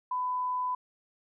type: tone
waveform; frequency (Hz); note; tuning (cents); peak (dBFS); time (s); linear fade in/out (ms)
sine; 1001; B5; +23; -28; 0.11-0.75; 5
effects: none